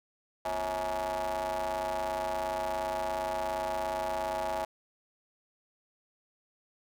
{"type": "ring-modulated tone", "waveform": "35% pulse", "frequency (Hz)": 97.2, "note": "G2", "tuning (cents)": -14, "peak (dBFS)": -26, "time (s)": [0.45, 4.65], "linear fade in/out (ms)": 5, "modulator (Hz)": 743, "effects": []}